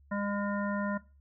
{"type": "harmonic tone", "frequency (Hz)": 202.9, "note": "G#3", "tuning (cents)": -40, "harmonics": [1, 3, 5, 7, 9], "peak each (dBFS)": [-32, -37, -39, -40, -42], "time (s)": [0.11, 0.98], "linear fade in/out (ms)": 10, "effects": ["noise-tail reverb RT60 0.3 s tail -18 dB re dry", "added 70 Hz sine -57 dBFS peak until 1.2 s"]}